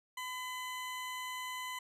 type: tone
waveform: 20% pulse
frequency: 1010 Hz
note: B5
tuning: 39 cents sharp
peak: -34 dBFS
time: 0.17-1.79 s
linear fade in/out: 5 ms
effects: resampled to 32000 Hz